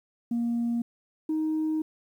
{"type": "tone pair in turn", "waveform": "sine", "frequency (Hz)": [235.4, 312.8], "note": ["A#3", "D#4"], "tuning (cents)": [17, 9], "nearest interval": "perfect fourth", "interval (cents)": 492, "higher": "second", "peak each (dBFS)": -23, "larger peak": "neither", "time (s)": [[0.31, 0.82], [1.29, 1.82]], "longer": "second", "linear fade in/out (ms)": 5, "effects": ["tanh soft clip ceiling -22 dBFS", "10-bit"]}